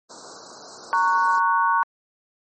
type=band-stop noise; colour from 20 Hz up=pink; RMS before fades=-38 dBFS; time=0.09-1.4 s; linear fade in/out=20 ms; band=1500 to 4000 Hz; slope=96 dB/octave
type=chord; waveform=sine; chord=F# major; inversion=first; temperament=just; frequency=925 / 1110 / 1480 Hz; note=A#5 / C#6 / F#6; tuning=-14 / +2 / 0 cents; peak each=-20 / -20 / -24 dBFS; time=0.93-1.83 s; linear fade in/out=0 ms
effects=high-pass 400 Hz 12 dB/octave + MP3 32 kbps